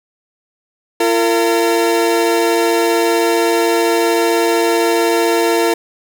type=tone pair together; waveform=30% pulse; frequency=340.8 / 456.5 Hz; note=F4 / A#4; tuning=-42 / -36 cents; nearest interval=perfect fourth; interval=506 cents; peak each=-12 dBFS; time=1-5.74 s; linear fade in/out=5 ms; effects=none